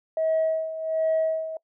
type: tone with tremolo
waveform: sine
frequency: 640 Hz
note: D#5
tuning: 49 cents sharp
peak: -18 dBFS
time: 0.17-1.57 s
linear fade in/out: 2 ms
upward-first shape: sine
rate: 1.3 Hz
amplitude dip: 75%
effects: noise-tail reverb RT60 0.1 s tail -23 dB re dry + tanh soft clip ceiling -17 dBFS